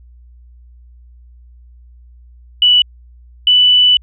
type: tone pair in turn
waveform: sine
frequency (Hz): 2958 / 2979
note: F#7 / F#7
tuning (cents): -1 / +11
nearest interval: unison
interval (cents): 12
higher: second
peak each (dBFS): -6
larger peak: neither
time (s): 2.62-2.82 / 3.47-3.97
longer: second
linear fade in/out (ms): 2
effects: added 60 Hz sine -39 dBFS peak until 4.02 s